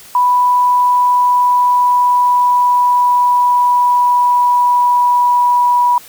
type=tone with pitch glide; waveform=sine; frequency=987.8 to 975.9 Hz; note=B5 to B5; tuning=0 to -21 cents; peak=-8 dBFS; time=0.15-5.98 s; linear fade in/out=2 ms; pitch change=-21 cents; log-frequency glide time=0.46-5.79 s; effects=white hiss -38 dBFS RMS until 6.08 s